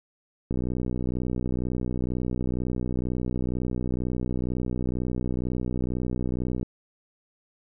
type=click train; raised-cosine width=3 ms; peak=-16 dBFS; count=381; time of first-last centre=0.51-6.629 s; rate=62.1 Hz; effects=none